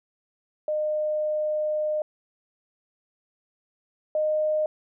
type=tone pair in turn; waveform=sine; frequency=610 / 615 Hz; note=D#5 / D#5; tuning=-34 / -20 cents; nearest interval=unison; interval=14 cents; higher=second; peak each=-23 / -21 dBFS; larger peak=second; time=0.68-2.02 / 4.15-4.66 s; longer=first; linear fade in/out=2 ms; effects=none